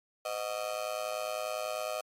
35% pulse tone with amplitude modulation, 622.3 Hz, D#5, in tune, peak -27 dBFS, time 0.25-2.01 s, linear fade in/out 5 ms, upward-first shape sine, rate 110 Hz, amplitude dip 100%, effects MP3 64 kbps

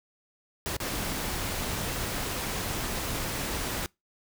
pink noise with dropouts, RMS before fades -32 dBFS, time 0.66-3.86 s, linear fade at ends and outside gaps 0 ms, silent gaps 0.766-0.802 s, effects noise-tail reverb RT60 0.2 s tail -24 dB re dry

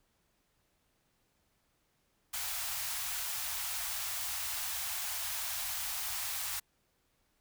white band-stop noise, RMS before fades -37 dBFS, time 2.33-6.6 s, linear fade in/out 10 ms, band 110 to 670 Hz, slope 48 dB/octave, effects pink hiss -75 dBFS RMS until 7.4 s

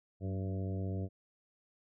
harmonic tone with a mistuned harmonic, 96 Hz, G2, 36 cents flat, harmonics 1 / 2 / 3 / 4 / 5 / 6 / 7, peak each -35 / -41 / -45 / -47 / -49 / -51 / -52 dBFS, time 0.2-1.09 s, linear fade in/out 50 ms, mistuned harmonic 2, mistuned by -42 cents, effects none

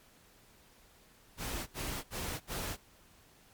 pink noise bursts, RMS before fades -38 dBFS, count 4, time 1.37-2.771 s, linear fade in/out 50 ms, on 300 ms, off 67 ms, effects pink hiss -62 dBFS RMS until 3.53 s + MP3 96 kbps

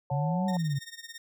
sine chord, F# minor, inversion second, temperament equal with one note detuned, 554.4 / 734.9 / 880 Hz, C#5 / F#5 / A5, 0 / -12 / 0 cents, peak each -36 dBFS, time 0.1-0.57 s, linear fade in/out 2 ms
sine exponential two-way sweep, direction up then down, 133.3 to 196 to 133.3 Hz, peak -26 dBFS, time 0.11-0.79 s, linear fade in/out 10 ms, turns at 0.47 s
15% pulse tone with tremolo, 1841 Hz, A#6, 22 cents flat, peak -33 dBFS, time 0.48-1.18 s, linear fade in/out 2 ms, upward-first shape sine, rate 18 Hz, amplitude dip 85%
effects none

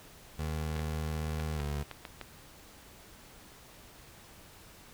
25% pulse tone with pitch glide, 77.78 to 72.57 Hz, D#2 to D2, 0 to -20 cents, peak -29 dBFS, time 0.38-1.84 s, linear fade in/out 20 ms, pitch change -120 cents, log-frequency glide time 1.55-1.61 s
clicks, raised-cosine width 0.3 ms, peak -24 dBFS, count 7, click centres 0.764 / 0.794 / 1.4 / 1.601 / 1.913 / 2.052 / 2.213 s
effects pink hiss -54 dBFS RMS until 4.93 s

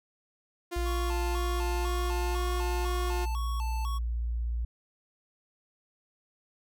sawtooth tone with pitch glide, 349.2 to 356.3 Hz, F4 to F4, 0 to +35 cents, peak -29 dBFS, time 0.71-3.26 s, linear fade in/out 20 ms, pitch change +35 cents, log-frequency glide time 0.92-2.52 s
sine tone, 58.27 Hz, A#1, in tune, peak -28 dBFS, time 0.76-4.65 s, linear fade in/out 5 ms
square tone with vibrato, 990 Hz, B5, 4 cents sharp, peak -38 dBFS, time 0.85-3.99 s, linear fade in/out 20 ms, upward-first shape square, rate 2 Hz, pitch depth 200 cents each way
effects none

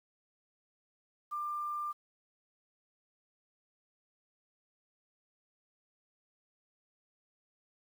sine tone with quantisation, 1192 Hz, D6, 25 cents sharp, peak -34 dBFS, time 1.31-1.93 s, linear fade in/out 20 ms, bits 10, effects none

